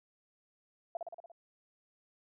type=tone with echo; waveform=sine; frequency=678 Hz; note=E5; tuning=49 cents sharp; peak=-33 dBFS; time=0.95-0.97 s; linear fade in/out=2 ms; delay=58 ms; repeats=6; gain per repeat=-3 dB; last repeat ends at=1.318 s; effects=none